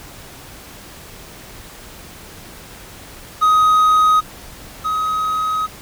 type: tone pair in turn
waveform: triangle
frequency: 1256 / 1265.5 Hz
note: D#6 / D#6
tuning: +16 / +29 cents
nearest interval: unison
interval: 13 cents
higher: second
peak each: -8 / -15 dBFS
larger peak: first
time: 3.41-4.21 / 4.84-5.67 s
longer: second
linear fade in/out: 20 ms
effects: pink hiss -38 dBFS RMS until 5.81 s